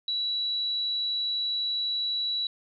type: tone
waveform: sine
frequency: 3924 Hz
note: B7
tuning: 12 cents flat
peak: -26 dBFS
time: 0.08-2.47 s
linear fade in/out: 2 ms
effects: none